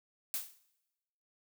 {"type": "noise with exponential decay", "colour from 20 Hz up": "blue", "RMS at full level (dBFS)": -32, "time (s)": [0.34, 0.59], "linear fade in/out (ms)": 1, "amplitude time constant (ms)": 53, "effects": ["noise-tail reverb RT60 1.0 s tail -20 dB re dry"]}